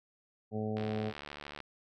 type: harmonic tone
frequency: 107.7 Hz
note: A2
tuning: 37 cents flat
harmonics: 1 / 2 / 3 / 4 / 5 / 6 / 7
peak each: -38 / -36 / -48 / -38 / -45 / -47 / -45 dBFS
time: 0.51-1.13 s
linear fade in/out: 50 ms
type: click train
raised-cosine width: 0.3 ms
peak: -27 dBFS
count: 62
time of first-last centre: 0.77-1.603 s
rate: 73.2 Hz
effects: none